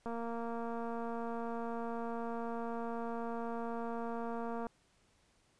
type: click train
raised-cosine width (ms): 1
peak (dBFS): -28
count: 1070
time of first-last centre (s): 0.06-4.668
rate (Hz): 232
effects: pink hiss -71 dBFS RMS until 5.59 s + resampled to 22050 Hz